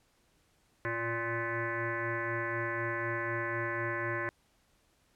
sine tone with frequency modulation, 1046.5 Hz, C6, in tune, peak -31 dBFS, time 0.85-4.29 s, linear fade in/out 0 ms, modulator 233 Hz, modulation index 4.1, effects pink hiss -70 dBFS RMS until 5.15 s + low-pass 12000 Hz 12 dB/octave

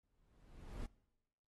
brown noise with exponential growth, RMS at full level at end -43 dBFS, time 0.03-0.86 s, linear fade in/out 5 ms, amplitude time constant 180 ms, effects noise-tail reverb RT60 1.0 s tail -22 dB re dry + AAC 32 kbps

